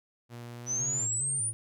sawtooth tone with pitch glide, 119.3 to 122.23 Hz, A#2 to B2, +41 to -17 cents, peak -37 dBFS, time 0.29-1.09 s, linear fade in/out 50 ms, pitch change +42 cents, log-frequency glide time 0.49-0.89 s
sine exponential sweep, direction up, 5920 to 9720 Hz, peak -28 dBFS, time 0.66-1.53 s, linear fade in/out 50 ms
triangle tone with vibrato, 123.47 Hz, B2, in tune, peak -37 dBFS, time 0.8-1.53 s, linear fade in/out 0 ms, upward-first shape square, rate 2.5 Hz, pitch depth 160 cents each way
effects none

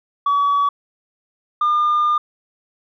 sine tone pair in turn, 1137 / 1206.7 Hz, C#6 / D6, +44 / +47 cents, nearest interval minor second, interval 103 cents, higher second, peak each -12 dBFS, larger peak neither, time 0.26-0.69 / 1.61-2.18 s, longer second, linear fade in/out 5 ms, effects tanh soft clip ceiling -12 dBFS

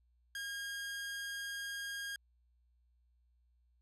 sawtooth tone, 1624 Hz, G#6, 39 cents flat, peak -36 dBFS, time 0.35-2.16 s, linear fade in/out 2 ms, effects added 60 Hz sine -69 dBFS peak until 3.81 s + low-pass 12000 Hz 12 dB/octave

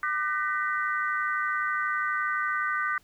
sine tone cluster, 1199 / 1516 / 1871 / 1983 Hz, D6 / F#6 / A#6 / B6, +36 / +42 / +6 / +7 cents, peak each -29 / -29 / -35 / -35 dBFS, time 0.03-2.98 s, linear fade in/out 2 ms, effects pink hiss -62 dBFS RMS until 3.03 s

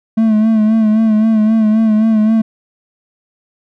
triangle tone with vibrato, 218.6 Hz, A3, 11 cents flat, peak -6 dBFS, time 0.17-2.42 s, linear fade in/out 10 ms, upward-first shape sine, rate 3.8 Hz, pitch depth 46 cents each way, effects none

